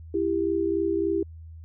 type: tone pair together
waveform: sine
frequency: 332.2 / 395.7 Hz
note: E4 / G4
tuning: +13 / +16 cents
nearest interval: minor third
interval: 303 cents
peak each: -25 dBFS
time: 0.14-1.23 s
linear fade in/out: 5 ms
effects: added 81 Hz sine -40 dBFS peak until 1.64 s